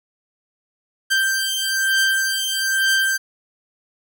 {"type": "beating tone pair", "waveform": "sawtooth", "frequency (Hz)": [1568, 1569.1], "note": ["G6", "G6"], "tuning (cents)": [0, 1], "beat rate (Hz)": 1.1, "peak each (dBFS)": -17, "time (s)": [1.1, 3.18], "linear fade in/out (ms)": 20, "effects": []}